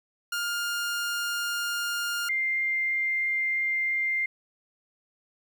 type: tone pair in turn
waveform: sawtooth / sine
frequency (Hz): 1410 / 2101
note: F6 / C7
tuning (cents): +16 / +7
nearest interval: perfect fifth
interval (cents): 691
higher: second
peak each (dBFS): -24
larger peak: neither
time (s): 0.32-2.29 / 2.29-4.26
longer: neither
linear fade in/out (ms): 5
effects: 10-bit